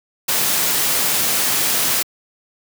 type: noise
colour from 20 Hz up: white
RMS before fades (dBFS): -18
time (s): 0.28-2.03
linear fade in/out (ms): 10
effects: high-pass 100 Hz 12 dB/octave